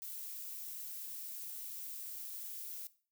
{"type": "noise", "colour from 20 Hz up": "violet", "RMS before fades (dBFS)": -45, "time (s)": [0.02, 2.87], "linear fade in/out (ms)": 0, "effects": ["noise-tail reverb RT60 0.4 s tail -17 dB re dry"]}